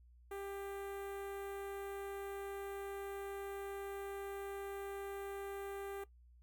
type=tone with notch filter; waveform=sawtooth; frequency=396.4 Hz; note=G4; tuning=19 cents sharp; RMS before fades=-45 dBFS; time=0.31-6.04 s; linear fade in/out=5 ms; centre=4900 Hz; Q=0.54; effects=noise-tail reverb RT60 0.1 s tail -17 dB re dry + added 60 Hz sine -60 dBFS peak until 6.42 s